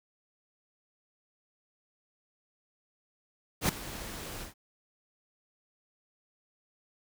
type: noise with ADSR envelope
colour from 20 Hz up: pink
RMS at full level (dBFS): -25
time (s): 3.61-4.54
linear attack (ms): 80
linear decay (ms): 4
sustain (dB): -16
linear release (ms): 120
effects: none